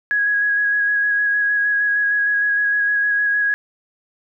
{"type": "tone with vibrato", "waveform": "sine", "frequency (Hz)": 1661.2, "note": "G#6", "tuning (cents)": 0, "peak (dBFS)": -15, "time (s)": [0.11, 3.54], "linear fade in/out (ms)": 0, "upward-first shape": "square", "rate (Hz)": 6.5, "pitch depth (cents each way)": 13, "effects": []}